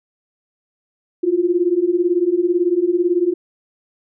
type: beating tone pair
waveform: sine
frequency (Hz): 340 / 358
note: F4 / F4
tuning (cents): -46 / +43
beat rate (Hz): 18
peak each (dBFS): -18 / -16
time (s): 1.23-3.34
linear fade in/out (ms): 10
effects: none